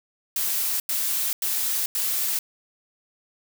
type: noise bursts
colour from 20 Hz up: blue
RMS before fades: -25 dBFS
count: 4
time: 0.36-2.39 s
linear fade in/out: 2 ms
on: 440 ms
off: 90 ms
effects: none